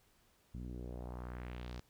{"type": "tone with low-pass filter sweep", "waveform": "sawtooth", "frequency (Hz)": 61, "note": "B1", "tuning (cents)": -21, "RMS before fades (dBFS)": -45, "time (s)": [0.54, 1.8], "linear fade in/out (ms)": 5, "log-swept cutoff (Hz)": [200, 5500], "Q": 1.8, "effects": ["pink hiss -71 dBFS RMS until 1.89 s"]}